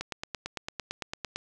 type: click train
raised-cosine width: 0.2 ms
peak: -16 dBFS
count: 13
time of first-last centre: 0.01-1.36 s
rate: 8.89 Hz
effects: none